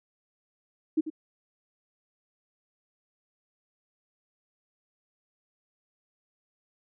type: tone with echo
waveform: sine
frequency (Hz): 313.3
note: D#4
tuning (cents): +12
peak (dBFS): -20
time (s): 0.97-1.01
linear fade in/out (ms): 10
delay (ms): 92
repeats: 1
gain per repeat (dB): -11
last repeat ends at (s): 1.102
effects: none